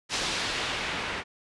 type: noise with low-pass filter sweep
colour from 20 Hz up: white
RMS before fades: -31 dBFS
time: 0.09-1.24 s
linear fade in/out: 50 ms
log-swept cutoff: 5100 to 2100 Hz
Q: 0.98
effects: resampled to 24000 Hz